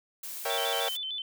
blue noise, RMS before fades -39 dBFS, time 0.23-0.97 s, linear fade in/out 5 ms
sawtooth chord, A# diminished seventh, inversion none, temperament equal, 466.2 / 554.4 / 659.3 / 784 Hz, A#4 / C#5 / E5 / G5, 0 / 0 / 0 / 0 cents, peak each -31 / -31 / -32 / -30 dBFS, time 0.45-0.89 s, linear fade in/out 5 ms
sine tone with vibrato, 3277 Hz, G#7, 24 cents flat, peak -32 dBFS, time 0.5-1.22 s, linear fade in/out 2 ms, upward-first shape square, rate 6.6 Hz, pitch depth 110 cents each way
effects none

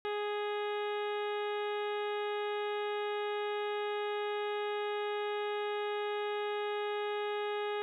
harmonic tone, 415.3 Hz, G#4, in tune, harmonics 1 / 2 / 3 / 4 / 5 / 6 / 7 / 8 / 9, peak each -34 / -40 / -44 / -46 / -48 / -50 / -51 / -52 / -53 dBFS, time 0.05-7.82 s, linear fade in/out 0 ms, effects 12-bit

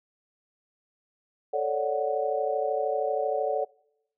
sine chord, D major seventh, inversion second, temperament equal, 440 / 554.4 / 587.3 / 740 Hz, A4 / C#5 / D5 / F#5, 0 / 0 / 0 / 0 cents, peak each -30 dBFS, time 1.53-3.65 s, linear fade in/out 10 ms, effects noise-tail reverb RT60 0.8 s tail -24 dB re dry

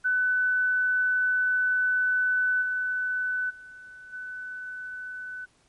sine tone with level steps, 1500 Hz, F#6, 23 cents sharp, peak -21 / -25 / -43 / -34 dBFS, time 0.04-5.46 s, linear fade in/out 20 ms, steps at 2.61 / 3.49 / 4.12 s, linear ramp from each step 20 ms, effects pink hiss -64 dBFS RMS until 5.68 s + MP3 48 kbps

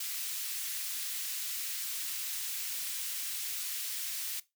white high-pass noise, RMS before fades -37 dBFS, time 0-4.4 s, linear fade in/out 5 ms, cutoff 2200 Hz, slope 12 dB/octave, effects noise-tail reverb RT60 0.2 s tail -18 dB re dry

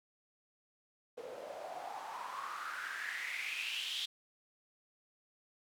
white noise with band-pass filter sweep, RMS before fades -42 dBFS, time 1.17-4.06 s, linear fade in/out 10 ms, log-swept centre 470 to 3500 Hz, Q 6.6, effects none

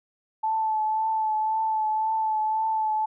sine tone with vibrato, 873 Hz, A5, 14 cents flat, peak -22 dBFS, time 0.43-3.06 s, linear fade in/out 10 ms, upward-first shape triangle, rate 1.9 Hz, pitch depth 25 cents each way, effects none

